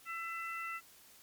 harmonic tone, 669 Hz, E5, 25 cents sharp, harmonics 2 / 3 / 4, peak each -41 / -43 / -45 dBFS, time 0.05-0.81 s, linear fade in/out 50 ms, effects white hiss -60 dBFS RMS until 1.22 s + MP3 96 kbps

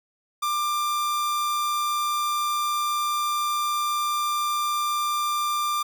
45% pulse tone, 1189 Hz, D6, 21 cents sharp, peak -23 dBFS, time 0.42-5.83 s, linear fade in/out 10 ms, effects none

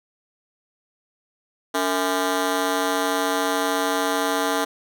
15% pulse ring-modulated tone, 370 Hz, F#4, in tune, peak -11 dBFS, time 1.74-4.65 s, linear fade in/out 10 ms, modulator 85.9 Hz, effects none

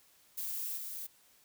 violet noise with level steps, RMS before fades -38 / -42 dBFS, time 0.37-1.07 s, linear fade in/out 10 ms, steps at 0.76 s, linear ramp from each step 20 ms, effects white hiss -65 dBFS RMS until 1.44 s

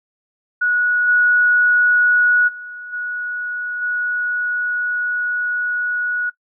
sine tone with level steps, 1462 Hz, F#6, 21 cents flat, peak -14 / -11 / -30 / -22 / -18 dBFS, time 0.61-6.3 s, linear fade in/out 10 ms, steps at 1.07 / 2.47 / 2.92 / 3.81 s, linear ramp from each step 20 ms, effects noise-tail reverb RT60 0.1 s tail -19 dB re dry

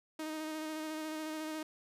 sawtooth tone with vibrato, 311.8 Hz, D#4, 4 cents sharp, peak -34 dBFS, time 0.19-1.63 s, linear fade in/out 5 ms, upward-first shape square, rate 14 Hz, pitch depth 16 cents each way, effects resampled to 32000 Hz

